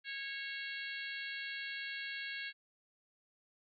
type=harmonic tone with a mistuned harmonic; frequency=549 Hz; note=C#5; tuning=17 cents flat; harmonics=3 / 4 / 5 / 6 / 7 / 8; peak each=-43 / -45 / -47 / -49 / -50 / -51 dBFS; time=0.04-2.53 s; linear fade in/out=50 ms; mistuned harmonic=7; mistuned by=+30 cents; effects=MP3 64 kbps